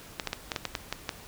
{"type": "clicks", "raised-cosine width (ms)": 0.2, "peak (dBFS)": -12, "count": 9, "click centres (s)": [0.198, 0.273, 0.331, 0.518, 0.562, 0.653, 0.752, 0.926, 1.092], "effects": ["pink hiss -48 dBFS RMS until 1.27 s"]}